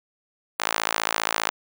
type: tone with high-pass filter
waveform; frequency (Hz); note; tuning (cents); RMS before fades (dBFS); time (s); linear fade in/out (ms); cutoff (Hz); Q
sawtooth; 55; A1; 0; -26; 0.59-1.5; 5; 1000; 0.98
effects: none